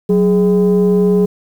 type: tone pair together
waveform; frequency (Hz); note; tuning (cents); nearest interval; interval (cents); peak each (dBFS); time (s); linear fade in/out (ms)
sine; 185 / 416.2; F#3 / G#4; 0 / +4; octave + major second; 1404; -10; 0.09-1.26; 10
effects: tanh soft clip ceiling -5 dBFS + 7-bit